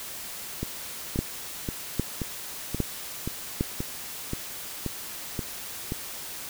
two click trains, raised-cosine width 3 ms, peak -16 / -11 dBFS, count 11 / 4, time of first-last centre 0.63-5.921 / 1.19-3.609 s, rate 1.89 / 1.24 Hz, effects white hiss -38 dBFS RMS until 6.49 s

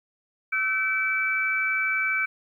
sine tone cluster, 1314 / 1529 / 2306 Hz, E6 / G6 / D7, -6 / -44 / -32 cents, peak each -33 / -27 / -24 dBFS, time 0.52-2.26 s, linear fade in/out 10 ms, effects 10-bit

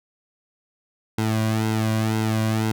sawtooth tone with flanger, 110 Hz, A2, in tune, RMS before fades -22 dBFS, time 1.18-2.72 s, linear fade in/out 5 ms, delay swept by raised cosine 1.7 to 2.32 ms, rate 2 Hz, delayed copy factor -0.75, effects none

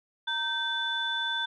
sine tone cluster, 928 / 1551 / 3497 Hz, A#5 / G6 / A7, -8 / -19 / -11 cents, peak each -35 / -31 / -30 dBFS, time 0.27-1.46 s, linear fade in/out 10 ms, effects tanh soft clip ceiling -18 dBFS

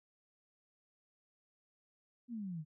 sine exponential sweep, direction down, 249.5 to 147.3 Hz, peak -39 dBFS, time 2.28-2.65 s, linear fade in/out 50 ms, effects none

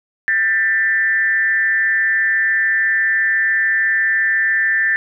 sine tone with frequency modulation, 1783 Hz, A6, 22 cents sharp, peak -13 dBFS, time 0.28-4.96 s, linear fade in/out 0 ms, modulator 193 Hz, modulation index 0.64, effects none

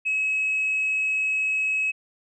sine tone, 2566 Hz, E7, 47 cents flat, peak -20 dBFS, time 0.05-1.92 s, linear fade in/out 20 ms, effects tanh soft clip ceiling -18 dBFS

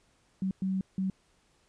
sine tone bursts at uneven times, 190 Hz, F#3, 46 cents sharp, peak -27 dBFS, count 3, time 0.42-0.51 / 0.62-0.81 / 0.98-1.1 s, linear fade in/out 2 ms, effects pink hiss -68 dBFS RMS until 1.68 s + resampled to 22050 Hz

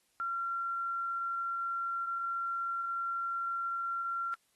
sine tone, 1370 Hz, F6, 34 cents flat, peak -32 dBFS, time 0.2-4.34 s, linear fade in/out 0 ms, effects white hiss -73 dBFS RMS until 4.55 s + AAC 32 kbps

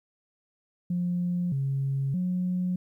sine tone with pitch steps, 176.7 / 136.6 / 181.2 Hz, F3 / C#3 / F#3, +21 / -25 / -36 cents, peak -24 dBFS, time 0.9-2.76 s, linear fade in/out 5 ms, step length 620 ms, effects tanh soft clip ceiling -20 dBFS + 11-bit

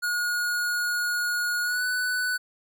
square tone with pitch glide, 1443 to 1492.2 Hz, F#6 to F#6, -44 to +14 cents, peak -25 dBFS, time 0.02-2.38 s, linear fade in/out 20 ms, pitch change +58 cents, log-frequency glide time 1.63-1.84 s, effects none

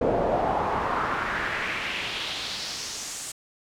brown noise with band-pass filter sweep, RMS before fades -28 dBFS, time 0.01-3.32 s, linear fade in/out 5 ms, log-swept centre 520 to 8300 Hz, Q 2.3, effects none

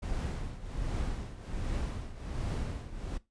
brown noise with tremolo, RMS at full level -32 dBFS, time 0.02-3.18 s, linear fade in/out 10 ms, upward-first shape triangle, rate 1.3 Hz, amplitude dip 80%, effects noise-tail reverb RT60 0.2 s tail -18 dB re dry + resampled to 22050 Hz

